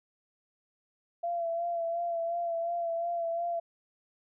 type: tone with vibrato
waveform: sine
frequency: 679 Hz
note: F5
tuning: 49 cents flat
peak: -29 dBFS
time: 1.23-3.6 s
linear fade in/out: 10 ms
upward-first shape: sine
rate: 2.8 Hz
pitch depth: 32 cents each way
effects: none